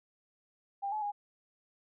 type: tone with pitch steps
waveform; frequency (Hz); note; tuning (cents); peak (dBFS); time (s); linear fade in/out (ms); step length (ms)
sine; 797 / 855 / 821; G5 / A5 / G#5; +28 / -50 / -20; -32; 0.82-1.12; 20; 100
effects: none